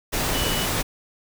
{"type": "tone in noise", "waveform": "sine", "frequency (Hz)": 2960, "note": "F#7", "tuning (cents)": 0, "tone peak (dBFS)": -29, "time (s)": [0.33, 0.66], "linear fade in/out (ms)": 20, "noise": "pink", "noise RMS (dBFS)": -24, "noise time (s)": [0.12, 0.83], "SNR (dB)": -8, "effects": []}